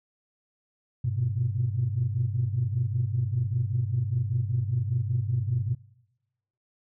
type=tone cluster; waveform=sine; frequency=100 / 121.4 / 126.5 Hz; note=G2 / B2 / B2; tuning=+35 / -29 / +42 cents; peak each=-28 dBFS; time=1.04-5.75 s; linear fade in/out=10 ms; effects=noise-tail reverb RT60 1.0 s tail -24 dB re dry + tanh soft clip ceiling -16 dBFS